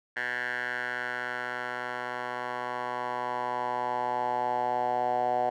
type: tone with band-pass filter sweep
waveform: 10% pulse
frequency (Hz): 123.47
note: B2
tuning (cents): 0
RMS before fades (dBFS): -31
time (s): 0.16-5.5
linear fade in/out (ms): 10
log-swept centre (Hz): 1700 to 730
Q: 4.9
effects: none